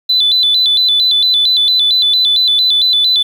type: tone with vibrato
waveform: triangle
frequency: 3738 Hz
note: A#7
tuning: 4 cents sharp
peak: -5 dBFS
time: 0.09-3.23 s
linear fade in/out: 10 ms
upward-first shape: square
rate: 4.4 Hz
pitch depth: 120 cents each way
effects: tanh soft clip ceiling -6 dBFS + 7-bit